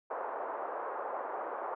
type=band-pass noise; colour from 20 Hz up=white; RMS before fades=-38 dBFS; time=0.1-1.75 s; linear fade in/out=10 ms; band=450 to 1100 Hz; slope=24 dB/octave; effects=low-pass 2000 Hz 12 dB/octave